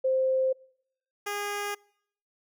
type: tone pair in turn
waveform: sine / 10% pulse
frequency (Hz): 523.3 / 409.3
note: C5 / G#4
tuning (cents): 0 / -25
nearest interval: major third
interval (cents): 425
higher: first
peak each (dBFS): -22 / -22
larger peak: neither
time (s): 0.04-0.53 / 1.26-1.75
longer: neither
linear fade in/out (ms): 10
effects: noise-tail reverb RT60 0.7 s tail -26 dB re dry